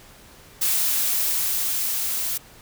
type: noise with level ramp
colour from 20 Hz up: blue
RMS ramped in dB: -21 to -26 dBFS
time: 0.61-2.38 s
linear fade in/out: 10 ms
effects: pink hiss -48 dBFS RMS until 2.61 s